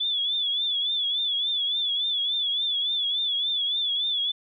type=tone with vibrato; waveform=sine; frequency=3447 Hz; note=A7; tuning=36 cents flat; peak=-23 dBFS; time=0-4.32 s; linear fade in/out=10 ms; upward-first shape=triangle; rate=3.5 Hz; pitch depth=94 cents each way; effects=none